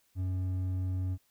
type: tone with hard clipping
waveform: sine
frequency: 92.5 Hz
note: F#2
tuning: in tune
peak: -31 dBFS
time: 0.15-1.18 s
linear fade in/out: 50 ms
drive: 5 dB
effects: white hiss -71 dBFS RMS until 1.3 s